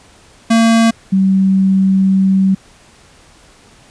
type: tone pair in turn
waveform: square / sine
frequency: 227.4 / 191.65 Hz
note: A#3 / G3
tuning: -43 / -39 cents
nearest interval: minor third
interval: 296 cents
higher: first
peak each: -8 dBFS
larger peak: neither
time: 0.5-0.91 / 1.12-2.55 s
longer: second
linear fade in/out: 10 ms
effects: pink hiss -45 dBFS RMS until 3.9 s + resampled to 22050 Hz